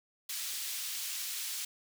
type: high-pass noise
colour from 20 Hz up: pink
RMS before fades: -38 dBFS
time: 0.29-1.65 s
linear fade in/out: 5 ms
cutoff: 3400 Hz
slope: 12 dB/octave
effects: none